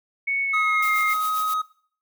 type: tone with pitch glide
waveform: sine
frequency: 2217 to 2121 Hz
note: C#7 to C7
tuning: 0 to +23 cents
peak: -21 dBFS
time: 0.27-1.14 s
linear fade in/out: 10 ms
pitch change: -77 cents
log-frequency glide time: 0.42-0.92 s
type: tone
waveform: triangle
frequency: 1262 Hz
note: D#6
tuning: 24 cents sharp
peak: -20 dBFS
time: 0.53-1.62 s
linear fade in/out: 10 ms
type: noise with tremolo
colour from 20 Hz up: blue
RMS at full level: -33 dBFS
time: 0.82-1.54 s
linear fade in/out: 5 ms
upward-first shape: sine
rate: 7.5 Hz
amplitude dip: 60%
effects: noise-tail reverb RT60 0.5 s tail -18 dB re dry